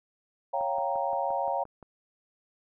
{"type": "chord", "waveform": "sine", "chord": "G half-diminished seventh", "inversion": "second", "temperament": "equal", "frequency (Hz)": [554.4, 698.5, 784, 932.3], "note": ["Db5", "F5", "G5", "Bb5"], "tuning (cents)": [0, 0, 0, 0], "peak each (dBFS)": -32, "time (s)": [0.53, 1.64], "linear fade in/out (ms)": 10}
{"type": "click train", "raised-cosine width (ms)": 1, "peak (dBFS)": -33, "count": 8, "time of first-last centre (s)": [0.61, 1.827], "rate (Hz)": 5.75}
{"effects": []}